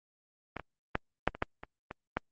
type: clicks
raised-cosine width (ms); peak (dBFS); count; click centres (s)
0.5; -20 / -23 / -12 / -9 / -26 / -12 / -26 / -24 / -14; 9; 0.567 / 0.597 / 0.954 / 1.276 / 1.35 / 1.424 / 1.635 / 1.911 / 2.17
effects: Opus 24 kbps